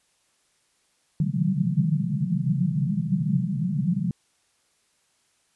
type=band-pass noise; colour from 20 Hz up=white; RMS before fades=-24 dBFS; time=1.2-4.11 s; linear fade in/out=2 ms; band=130 to 200 Hz; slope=96 dB/octave; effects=white hiss -67 dBFS RMS until 5.55 s + resampled to 24000 Hz